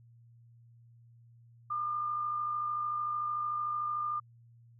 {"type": "tone with amplitude modulation", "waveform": "sine", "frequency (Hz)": 1205, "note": "D6", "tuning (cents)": 44, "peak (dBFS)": -29, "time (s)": [1.7, 4.2], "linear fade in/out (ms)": 10, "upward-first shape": "sine", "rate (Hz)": 53.4, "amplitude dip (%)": 40, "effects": ["added 117 Hz sine -56 dBFS peak until 4.79 s"]}